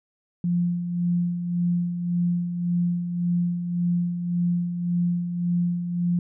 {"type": "tone with tremolo", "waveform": "sine", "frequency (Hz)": 174.61, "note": "F3", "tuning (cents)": 0, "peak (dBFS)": -19, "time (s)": [0.44, 6.19], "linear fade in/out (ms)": 2, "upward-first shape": "sine", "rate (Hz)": 1.8, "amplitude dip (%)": 55, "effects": []}